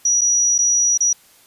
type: tone with dropouts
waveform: sine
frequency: 5820 Hz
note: F#8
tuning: 29 cents flat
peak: -13 dBFS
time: 0.05-1.13 s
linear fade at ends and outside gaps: 5 ms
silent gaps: 0.211-0.215 / 0.581-0.587 / 0.976-1.005 s
effects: white hiss -51 dBFS RMS until 1.46 s + resampled to 32000 Hz